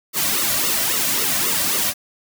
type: noise with flanger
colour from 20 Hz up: white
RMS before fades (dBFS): -20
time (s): 0.13-1.94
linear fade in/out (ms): 50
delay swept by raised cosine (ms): 1.2 to 2.4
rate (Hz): 3.7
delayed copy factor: -0.8
effects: none